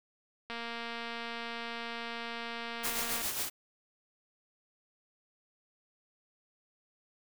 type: click train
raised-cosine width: 0.3 ms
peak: -24 dBFS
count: 634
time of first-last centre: 0.5-3.217 s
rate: 233 Hz
type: noise with tremolo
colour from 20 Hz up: white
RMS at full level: -33 dBFS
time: 2.83-3.5 s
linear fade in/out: 20 ms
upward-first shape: sine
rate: 7.4 Hz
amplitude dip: 50%
effects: none